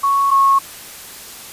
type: tone pair in turn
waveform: sine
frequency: 1109 / 1095 Hz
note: C#6 / C#6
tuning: 0 / -22 cents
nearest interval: unison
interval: 22 cents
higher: first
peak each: -12 / -9 dBFS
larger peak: second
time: 0.03-0.31 / 0.31-0.59 s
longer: neither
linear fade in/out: 10 ms
effects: white hiss -35 dBFS RMS until 1.52 s + resampled to 32000 Hz